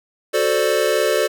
square chord, D dominant seventh, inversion first, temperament equal, 370 / 440 / 523.3 / 587.3 Hz, F#4 / A4 / C5 / D5, 0 / 0 / 0 / 0 cents, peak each -24 / -21 / -23 / -21 dBFS, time 0.33-1.28 s, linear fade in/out 20 ms, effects none

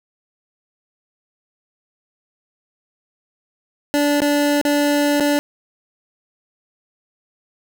25% pulse tone with dropouts, 290.4 Hz, D4, 19 cents flat, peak -11 dBFS, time 3.94-5.39 s, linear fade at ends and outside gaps 0 ms, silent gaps 4.204-4.219 / 4.614-4.651 / 5.2-5.206 s, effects none

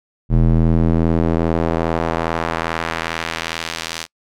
square tone with band-pass filter sweep, 41.2 Hz, E1, in tune, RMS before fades -18 dBFS, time 0.29-4.07 s, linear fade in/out 50 ms, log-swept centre 130 to 5100 Hz, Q 0.82, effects noise-tail reverb RT60 0.1 s tail -26 dB re dry

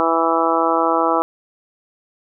harmonic tone, 164.81 Hz, E3, in tune, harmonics 2 / 3 / 4 / 5 / 6 / 7 / 8, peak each -22 / -22 / -22 / -22 / -22 / -22 / -22 dBFS, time 0-1.22 s, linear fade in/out 0 ms, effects none

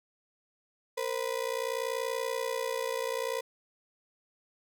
35% pulse ring-modulated tone, 493.9 Hz, B4, in tune, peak -26 dBFS, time 0.97-3.41 s, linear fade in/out 10 ms, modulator 30.3 Hz, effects none

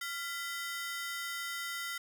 sawtooth ring-modulated tone, 1692 Hz, G#6, 32 cents sharp, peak -30 dBFS, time 0.01-1.98 s, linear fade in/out 5 ms, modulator 307 Hz, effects none

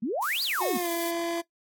sine exponential two-way sweep, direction up then down, 200 to 4900 to 200 Hz, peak -26 dBFS, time 0.02-0.78 s, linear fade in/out 10 ms, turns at 0.43 s
blue noise, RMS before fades -36 dBFS, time 0.22-1.11 s, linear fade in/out 5 ms
25% pulse tone with pitch glide, 365.1 to 338.7 Hz, F#4 to E4, -23 to +47 cents, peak -24 dBFS, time 0.6-1.42 s, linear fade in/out 20 ms, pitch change -130 cents, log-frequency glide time 0.75-0.89 s
effects noise-tail reverb RT60 0.1 s tail -18 dB re dry + AAC 64 kbps

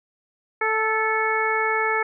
harmonic tone with a mistuned harmonic, 440 Hz, A4, in tune, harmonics 1 / 2 / 3 / 4 / 5, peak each -26 / -26 / -26 / -26 / -26 dBFS, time 0.61-2.03 s, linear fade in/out 5 ms, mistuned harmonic 4, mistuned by -20 cents, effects none

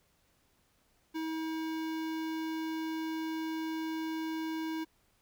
square tone with notch filter, 320 Hz, D#4, 49 cents sharp, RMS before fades -36 dBFS, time 1.14-4.85 s, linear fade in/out 20 ms, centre 8900 Hz, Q 0.76, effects pink hiss -71 dBFS RMS until 5.21 s

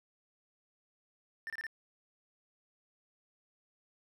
triangle tone bursts, 1791 Hz, A6, 30 cents sharp, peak -36 dBFS, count 4, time 1.47-1.667 s, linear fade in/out 0 ms, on 29 ms, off 27 ms, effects none

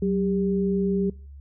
sine tone pair together, 188.44 / 399.3 Hz, F#3 / G4, +32 / +32 cents, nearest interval octave + minor second, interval 1300 cents, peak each -22 / -25 dBFS, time 0.02-1.1 s, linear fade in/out 5 ms, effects noise-tail reverb RT60 0.4 s tail -25 dB re dry + added 70 Hz sine -40 dBFS peak until 1.4 s

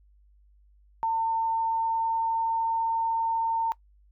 sine tone with pitch glide, 903 to 908.2 Hz, A5 to A#5, +45 to -45 cents, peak -23 dBFS, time 1.03-3.72 s, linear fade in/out 0 ms, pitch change +10 cents, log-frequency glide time 1.44-2.86 s, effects noise-tail reverb RT60 0.1 s tail -21 dB re dry + added 50 Hz sine -56 dBFS peak until 4.11 s

